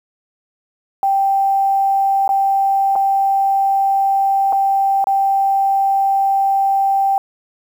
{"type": "tone with dropouts", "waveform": "sine", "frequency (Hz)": 784, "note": "G5", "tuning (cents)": 0, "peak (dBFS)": -12, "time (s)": [1.03, 7.18], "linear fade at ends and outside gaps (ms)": 1, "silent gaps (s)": [[2.278, 2.291], [2.955, 2.96], [4.525, 4.529], [5.042, 5.07]], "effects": ["7-bit"]}